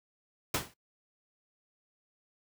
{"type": "noise with exponential decay", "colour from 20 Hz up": "pink", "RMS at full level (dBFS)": -26, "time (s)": [0.54, 0.74], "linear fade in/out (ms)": 5, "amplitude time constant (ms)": 43, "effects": ["noise-tail reverb RT60 0.1 s tail -19 dB re dry", "high-pass 80 Hz 12 dB/octave"]}